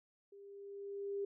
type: tone with level ramp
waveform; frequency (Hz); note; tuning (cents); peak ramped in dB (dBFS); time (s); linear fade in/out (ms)
sine; 400; G4; +35; -54 to -35; 0.32-1.25; 5
effects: none